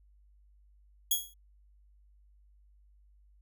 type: tone with exponential decay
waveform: 5% pulse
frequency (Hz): 3321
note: G#7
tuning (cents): -1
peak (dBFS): -14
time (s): 1.11-1.34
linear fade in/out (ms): 5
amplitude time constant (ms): 50
effects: added 50 Hz sine -59 dBFS peak until 3.41 s